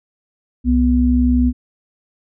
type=tone pair together; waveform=sine; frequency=65.4 / 246.9 Hz; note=C2 / B3; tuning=0 / 0 cents; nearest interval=octave + major seventh; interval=2300 cents; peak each=-15 / -13 dBFS; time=0.64-1.53 s; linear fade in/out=50 ms; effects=none